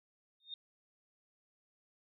sine tone with exponential growth, 3671 Hz, A#7, 27 cents flat, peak -38 dBFS, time 0.4-0.54 s, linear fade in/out 2 ms, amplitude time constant 30 ms, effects none

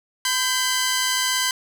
10% pulse tone pair together, 1011.7 / 1568 Hz, B5 / G6, +41 / 0 cents, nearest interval minor sixth, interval 759 cents, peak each -14 dBFS, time 0.25-1.51 s, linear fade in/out 2 ms, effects none

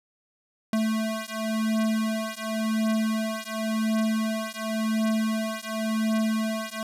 square beating tone pair, 219.4 / 220.32 Hz, A3 / A3, -5 / +3 cents, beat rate 0.92 Hz, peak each -28 dBFS, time 0.73-6.83 s, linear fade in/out 2 ms, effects resampled to 32000 Hz

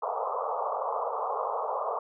white band-pass noise, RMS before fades -31 dBFS, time 0.02-1.99 s, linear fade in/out 5 ms, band 440 to 1200 Hz, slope 96 dB/octave, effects none

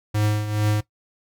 square tone with tremolo, 105.6 Hz, G#2, 29 cents sharp, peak -18 dBFS, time 0.14-0.81 s, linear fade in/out 10 ms, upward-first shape triangle, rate 2.3 Hz, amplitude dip 70%, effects noise-tail reverb RT60 0.1 s tail -17 dB re dry

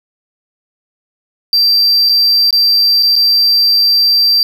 triangle tone with dropouts, 4699 Hz, D8, in tune, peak -6 dBFS, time 1.53-4.43 s, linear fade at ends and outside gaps 1 ms, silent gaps 2.09-2.094 / 2.507-2.527 / 3.026-3.031 / 3.156-3.162 s, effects none

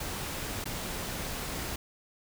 pink noise with dropouts, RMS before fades -36 dBFS, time 0-1.76 s, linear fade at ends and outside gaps 5 ms, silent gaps 0.642-0.655 s, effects none

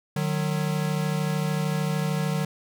square tone pair together, 151.76 / 185 Hz, D#3 / F#3, -43 / 0 cents, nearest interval minor third, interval 343 cents, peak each -26 / -29 dBFS, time 0.16-2.45 s, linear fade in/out 5 ms, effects none

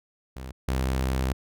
sawtooth tone pair in turn, 64.9 / 65.16 Hz, C2 / C2, -13 / -7 cents, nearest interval unison, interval 6 cents, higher second, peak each -32 / -20 dBFS, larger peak second, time 0.36-0.52 / 0.68-1.33 s, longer second, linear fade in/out 5 ms, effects none

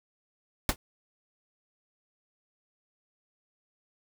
pink noise with exponential decay, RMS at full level -20 dBFS, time 0.69-0.76 s, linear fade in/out 1 ms, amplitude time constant 15 ms, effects none

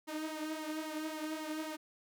sawtooth tone with flanger, 311.1 Hz, D#4, in tune, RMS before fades -40 dBFS, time 0.07-1.77 s, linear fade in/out 20 ms, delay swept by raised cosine 0.95 to 3.95 ms, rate 3.7 Hz, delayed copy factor +0.65, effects none

